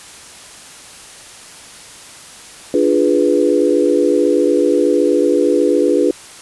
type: chord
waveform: sine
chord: D diminished seventh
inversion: none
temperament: equal with one note detuned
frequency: 293.7 / 347.2 / 415.3 / 493.9 Hz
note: D4 / F4 / Ab4 / Cb5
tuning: 0 / -10 / 0 / 0 cents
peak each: -16 dBFS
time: 2.74-6.11 s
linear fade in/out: 2 ms
effects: white hiss -37 dBFS RMS until 6.41 s + resampled to 24000 Hz